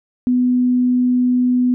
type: tone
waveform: sine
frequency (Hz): 249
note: B3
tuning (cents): +14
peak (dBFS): -12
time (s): 0.27-1.74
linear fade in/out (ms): 0
effects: none